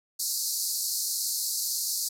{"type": "band-pass noise", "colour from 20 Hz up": "pink", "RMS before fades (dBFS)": -30, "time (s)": [0.19, 2.09], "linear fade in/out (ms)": 10, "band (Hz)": [4200, 15000], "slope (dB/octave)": 96, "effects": []}